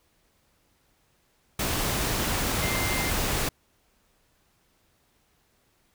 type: tone in noise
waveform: sine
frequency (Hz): 2093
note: C7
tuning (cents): 0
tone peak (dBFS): -32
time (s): 2.62-3.1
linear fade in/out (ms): 5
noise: pink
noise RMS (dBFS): -27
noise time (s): 1.59-3.49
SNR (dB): -8
effects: pink hiss -67 dBFS RMS until 5.94 s